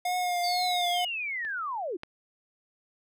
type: tone with vibrato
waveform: square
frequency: 715 Hz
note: F5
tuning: 41 cents sharp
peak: -27 dBFS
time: 0.05-1.05 s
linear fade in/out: 5 ms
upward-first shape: triangle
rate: 2.1 Hz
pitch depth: 34 cents each way
type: linear sweep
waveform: sine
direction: down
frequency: 4699 to 311.1 Hz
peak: -30 dBFS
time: 0.43-1.97 s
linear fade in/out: 10 ms
type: clicks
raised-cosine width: 0.3 ms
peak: -31 / -22 dBFS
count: 2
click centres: 1.45 / 2.034 s
effects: none